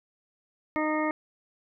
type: harmonic tone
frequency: 307.8 Hz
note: D#4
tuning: 19 cents flat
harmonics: 1 / 2 / 3 / 4 / 6 / 7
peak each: -28 / -31 / -33 / -34 / -36 / -36 dBFS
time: 0.76-1.11 s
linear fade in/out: 0 ms
effects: none

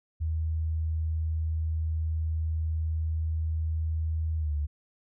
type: tone with pitch glide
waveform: sine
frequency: 79.7 to 73.51 Hz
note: D#2 to D2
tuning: +42 to +2 cents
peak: -26 dBFS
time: 0.2-4.67 s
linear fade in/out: 20 ms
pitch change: -140 cents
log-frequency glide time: 4.38-4.54 s
effects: none

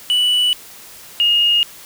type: tone pair in turn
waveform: triangle / sine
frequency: 2960 / 2852 Hz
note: F#7 / F7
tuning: 0 / +36 cents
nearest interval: minor second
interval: 64 cents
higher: first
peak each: -11 dBFS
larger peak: neither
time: 0.1-0.53 / 1.2-1.63 s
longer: neither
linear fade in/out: 0 ms
effects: white hiss -39 dBFS RMS until 1.85 s

